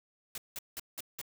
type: noise bursts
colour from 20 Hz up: white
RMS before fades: -40 dBFS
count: 5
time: 0.35-1.215 s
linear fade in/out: 2 ms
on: 29 ms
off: 180 ms
effects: none